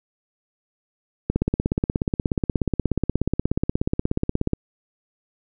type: click train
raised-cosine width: 3 ms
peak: -7 dBFS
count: 55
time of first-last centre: 1.3-4.534 s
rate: 16.7 Hz
effects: none